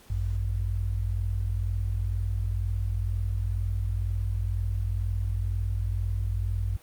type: tone pair together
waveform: sine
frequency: 53.82 / 95.9 Hz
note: A1 / G2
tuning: -38 / -37 cents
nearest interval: minor seventh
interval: 1001 cents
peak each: -28 dBFS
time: 0.1-6.77 s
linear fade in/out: 5 ms
effects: pink hiss -55 dBFS RMS until 6.82 s + Opus 48 kbps